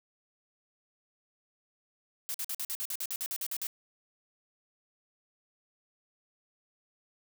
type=noise bursts; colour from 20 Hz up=blue; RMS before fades=-35 dBFS; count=14; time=2.29-3.669 s; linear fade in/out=0 ms; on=53 ms; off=49 ms; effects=none